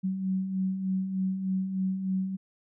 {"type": "beating tone pair", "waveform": "sine", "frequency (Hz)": [186.3, 189.6], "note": ["F#3", "F#3"], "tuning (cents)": [12, 43], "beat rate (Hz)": 3.3, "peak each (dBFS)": [-36, -27], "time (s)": [0.03, 2.37], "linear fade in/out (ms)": 20, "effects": []}